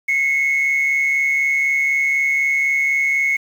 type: tone pair together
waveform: sine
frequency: 2047 / 2191 Hz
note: C7 / C#7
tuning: -38 / -21 cents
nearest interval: minor second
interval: 117 cents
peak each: -22 / -14 dBFS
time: 0.08-3.37 s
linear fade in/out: 10 ms
effects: tanh soft clip ceiling -11 dBFS + 7-bit